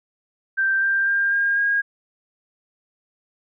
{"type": "tone with pitch steps", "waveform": "sine", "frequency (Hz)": [1568, 1583.5, 1599.1, 1614.9, 1630.8], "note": ["G6", "G6", "G6", "G#6", "G#6"], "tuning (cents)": [0, 17, 34, -49, -32], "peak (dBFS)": -17, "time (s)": [0.57, 1.82], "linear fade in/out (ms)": 20, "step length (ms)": 250, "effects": []}